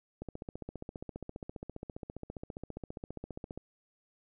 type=click train; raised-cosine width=2 ms; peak=-27 dBFS; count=51; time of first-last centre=0.22-3.576 s; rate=14.9 Hz; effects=none